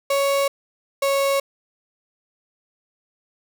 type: tone pair in turn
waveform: 35% pulse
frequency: 556 / 552.2 Hz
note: C#5 / C#5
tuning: +5 / -7 cents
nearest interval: unison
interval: 12 cents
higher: first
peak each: -16 dBFS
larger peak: neither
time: 0.1-0.48 / 1.02-1.4 s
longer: neither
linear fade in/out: 5 ms
effects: none